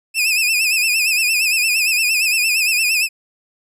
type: tone with vibrato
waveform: sawtooth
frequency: 2557 Hz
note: D#7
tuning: 47 cents sharp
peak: -11 dBFS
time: 0.14-3.09 s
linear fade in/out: 50 ms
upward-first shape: sine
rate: 8.7 Hz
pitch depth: 95 cents each way
effects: resampled to 32000 Hz